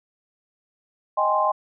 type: chord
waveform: sine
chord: Ab major seventh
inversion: second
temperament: equal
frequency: 622.3 / 784 / 830.6 / 1046.5 Hz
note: Eb5 / G5 / Ab5 / C6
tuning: 0 / 0 / 0 / 0 cents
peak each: -24 / -26 / -25 / -21 dBFS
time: 1.17-1.52 s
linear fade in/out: 10 ms
effects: none